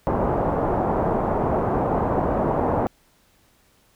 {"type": "low-pass noise", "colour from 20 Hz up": "white", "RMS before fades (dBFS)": -22, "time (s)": [0.07, 2.87], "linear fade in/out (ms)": 0, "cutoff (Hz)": 880, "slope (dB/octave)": 24, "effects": ["pink hiss -60 dBFS RMS until 3.95 s"]}